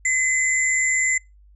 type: tone pair together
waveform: sine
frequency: 2036 / 7272 Hz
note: C7 / A#8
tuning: -48 / -44 cents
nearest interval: octave + minor seventh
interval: 2204 cents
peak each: -19 / -22 dBFS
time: 0.05-1.18 s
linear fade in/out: 5 ms
effects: noise-tail reverb RT60 0.2 s tail -23 dB re dry + added 50 Hz sine -48 dBFS peak until 1.55 s